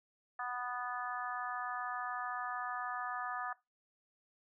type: harmonic tone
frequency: 246.9 Hz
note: B3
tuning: in tune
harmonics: 3 / 4 / 5 / 6 / 7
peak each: -42 / -46 / -41 / -48 / -43 dBFS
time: 0.39-3.53 s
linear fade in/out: 5 ms
effects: noise-tail reverb RT60 0.2 s tail -19 dB re dry